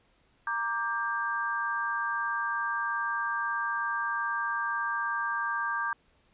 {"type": "chord", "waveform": "sine", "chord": "G minor", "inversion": "first", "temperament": "equal with one note detuned", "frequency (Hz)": [932.3, 1174.7, 1590.8], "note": ["Bb5", "D6", "G6"], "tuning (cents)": [0, 0, 25], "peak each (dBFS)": [-35, -32, -31], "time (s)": [0.47, 5.93], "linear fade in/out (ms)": 2, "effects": ["pink hiss -67 dBFS RMS until 6.33 s", "resampled to 8000 Hz"]}